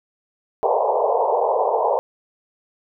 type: band-pass noise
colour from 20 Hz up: pink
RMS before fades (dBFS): -19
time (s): 0.63-1.99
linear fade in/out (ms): 0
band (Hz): 420 to 1000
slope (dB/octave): 96
effects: none